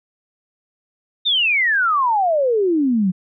sine exponential sweep, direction down, 3729 to 176.5 Hz, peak -14 dBFS, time 1.25-3.12 s, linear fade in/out 20 ms, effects none

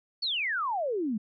sine exponential sweep, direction down, 4593 to 200 Hz, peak -27 dBFS, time 0.22-1.18 s, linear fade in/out 10 ms, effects none

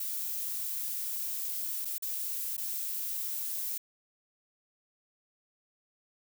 violet noise with dropouts, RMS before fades -35 dBFS, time 0-3.78 s, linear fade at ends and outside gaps 5 ms, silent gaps 1.849-1.853 / 1.982-2.023 / 2.568-2.578 s, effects none

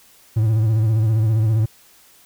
triangle tone with vibrato, 110 Hz, A2, in tune, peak -12 dBFS, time 0.36-1.66 s, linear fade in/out 10 ms, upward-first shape sine, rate 15 Hz, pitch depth 63 cents each way, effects white hiss -51 dBFS RMS until 2.25 s

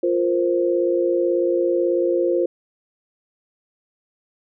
sine chord, F suspended fourth, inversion none, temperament just, 349.2 / 465.6 / 523.8 Hz, F4 / Bb4 / C5, 0 / -2 / +2 cents, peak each -19 / -25 / -21 dBFS, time 0.03-2.46 s, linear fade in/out 5 ms, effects none

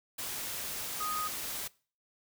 sine tone in noise, 1244.5 Hz, D#6, in tune, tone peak -33 dBFS, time 1-1.28 s, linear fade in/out 10 ms, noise white, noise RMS -38 dBFS, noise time 0.18-1.68 s, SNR +2 dB, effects noise-tail reverb RT60 0.4 s tail -22 dB re dry

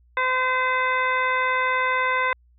harmonic tone, 512 Hz, C5, 38 cents flat, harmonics 1 / 2 / 3 / 4 / 5 / 7, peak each -29 / -23 / -26 / -25 / -34 / -39 dBFS, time 0.17-2.33 s, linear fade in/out 2 ms, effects added 60 Hz sine -54 dBFS peak until 2.58 s

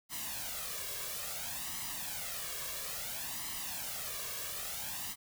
white noise with flanger, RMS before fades -40 dBFS, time 0.09-5.16 s, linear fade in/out 50 ms, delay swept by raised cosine 0.99 to 1.82 ms, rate 0.59 Hz, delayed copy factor +0.7, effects none

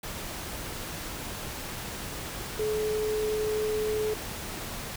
sine tone in noise, 428.9 Hz, A4, 44 cents flat, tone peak -26 dBFS, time 2.59-4.14 s, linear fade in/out 5 ms, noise pink, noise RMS -37 dBFS, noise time 0.03-4.96 s, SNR +8 dB, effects none

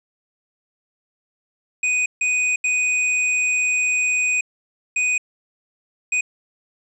square tone bursts at uneven times, 2489 Hz, D#7, in tune, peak -18 dBFS, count 5, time 1.83-2.06 / 2.21-2.56 / 2.64-4.41 / 4.96-5.18 / 6.12-6.21 s, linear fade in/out 5 ms, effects resampled to 24000 Hz + 9-bit

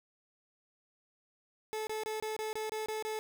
30% pulse tone bursts, 434 Hz, A4, 24 cents flat, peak -32 dBFS, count 9, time 1.73-3.19 s, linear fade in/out 0 ms, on 140 ms, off 25 ms, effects none

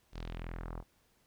sawtooth tone with low-pass filter sweep, 41.83 Hz, E1, 26 cents sharp, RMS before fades -42 dBFS, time 0.12-0.84 s, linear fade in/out 50 ms, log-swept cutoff 5200 to 910 Hz, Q 1.9, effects pink hiss -71 dBFS RMS until 1.26 s

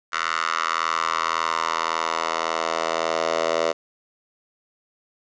10% pulse tone with high-pass filter sweep, 81.8 Hz, E2, 13 cents flat, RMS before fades -24 dBFS, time 0.12-3.73 s, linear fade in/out 20 ms, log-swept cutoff 1400 to 600 Hz, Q 3.1, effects resampled to 16000 Hz + 8-bit

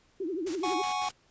sine tone with vibrato, 350 Hz, F4, 4 cents sharp, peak -30 dBFS, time 0.2-0.82 s, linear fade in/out 5 ms, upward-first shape triangle, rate 12 Hz, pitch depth 260 cents each way
white noise with tremolo, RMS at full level -40 dBFS, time 0.46-1.12 s, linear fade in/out 10 ms, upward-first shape square, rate 5.4 Hz, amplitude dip 70%
square chord, F# suspended second, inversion none, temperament equal, 740 / 830.6 / 1108.7 Hz, F#5 / G#5 / C#6, 0 / 0 / 0 cents, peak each -34 dBFS, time 0.63-1.09 s, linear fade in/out 5 ms
effects pink hiss -65 dBFS RMS until 1.3 s + resampled to 16000 Hz

